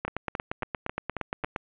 two click trains, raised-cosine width 0.5 ms, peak -16 / -14 dBFS, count 6 / 14, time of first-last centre 0.08-1.439 / 0.05-1.562 s, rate 3.68 / 8.6 Hz, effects resampled to 8000 Hz + 9-bit

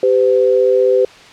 sine tone pair together, 392 / 507.3 Hz, G4 / B4, 0 / +46 cents, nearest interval major third, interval 446 cents, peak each -13 / -11 dBFS, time 0.03-1.05 s, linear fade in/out 2 ms, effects white hiss -39 dBFS RMS until 1.32 s + low-pass 4000 Hz 12 dB/octave

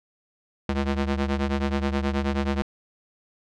sawtooth ring-modulated tone, 138.59 Hz, C#3, in tune, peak -16 dBFS, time 0.69-2.62 s, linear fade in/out 0 ms, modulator 64.6 Hz, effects low-pass 4000 Hz 12 dB/octave

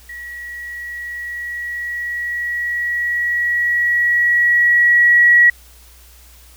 sine tone with level ramp, 1921 Hz, B6, 48 cents flat, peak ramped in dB -29 to -6 dBFS, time 0.09-5.5 s, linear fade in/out 5 ms, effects added 60 Hz sine -44 dBFS peak until 6.56 s + white hiss -47 dBFS RMS until 6.56 s

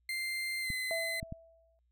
35% pulse tone with pitch glide, 2091 to 2039 Hz, C7 to C7, -2 to -45 cents, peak -32 dBFS, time 0.09-1.2 s, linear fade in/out 2 ms, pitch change -43 cents, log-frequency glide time 0.61-0.71 s
clicks, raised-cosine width 5 ms, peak -27 dBFS, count 3, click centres 0.703 / 1.229 / 1.324 s
sine tone with exponential decay, 659.3 Hz, E5, in tune, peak -32 dBFS, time 0.91-1.79 s, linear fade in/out 0 ms, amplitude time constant 190 ms
effects added 60 Hz sine -70 dBFS peak until 1.91 s

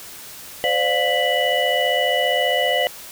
sine tone cluster, 514 / 589 / 707 / 1979 / 2948 Hz, C5 / D5 / F5 / B6 / F#7, -31 / +5 / +21 / +3 / -7 cents, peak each -23 dBFS, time 0.64-2.87 s, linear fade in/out 0 ms, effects white hiss -38 dBFS RMS until 3.11 s

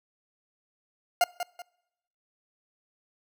40% pulse tone with echo, 707 Hz, F5, 21 cents sharp, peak -18 dBFS, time 1.21-1.24 s, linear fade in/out 2 ms, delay 190 ms, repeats 2, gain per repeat -10 dB, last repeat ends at 1.62 s, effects noise-tail reverb RT60 0.9 s tail -25 dB re dry

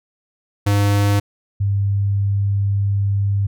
square / sine tone pair in turn, 101.5 / 99.87 Hz, G#2 / G2, -39 / +33 cents, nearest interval unison, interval 28 cents, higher first, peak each -14 / -15 dBFS, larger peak first, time 0.66-1.2 / 1.6-3.47 s, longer second, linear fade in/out 10 ms, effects none

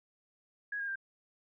sine tone with pitch steps, 1661.2 / 1622.3 / 1584.4 Hz, G#6 / G#6 / G6, 0 / -41 / +18 cents, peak -34 dBFS, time 0.72-0.957 s, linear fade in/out 5 ms, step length 79 ms, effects none

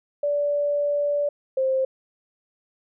sine tone pair in turn, 580 / 527.1 Hz, D5 / C5, -22 / +13 cents, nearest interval major second, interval 165 cents, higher first, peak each -20 / -19 dBFS, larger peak second, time 0.23-1.29 / 1.57-1.85 s, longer first, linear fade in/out 5 ms, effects none

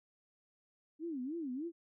sine tone with vibrato, 291.2 Hz, D4, 15 cents flat, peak -37 dBFS, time 0.99-1.72 s, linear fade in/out 50 ms, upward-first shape sine, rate 3.3 Hz, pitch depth 280 cents each way, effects none

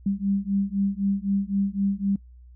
sine beating tone pair, 196 / 199.9 Hz, G3 / G3, 0 / +34 cents, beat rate 3.9 Hz, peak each -25 dBFS, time 0.06-2.16 s, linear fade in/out 5 ms, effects noise-tail reverb RT60 0.1 s tail -23 dB re dry + added 61 Hz sine -45 dBFS peak until 2.55 s

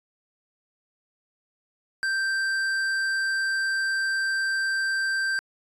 sine tone with tanh clipping, 1568 Hz, G6, in tune, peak -25 dBFS, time 2.03-5.39 s, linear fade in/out 0 ms, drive 12 dB, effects resampled to 24000 Hz

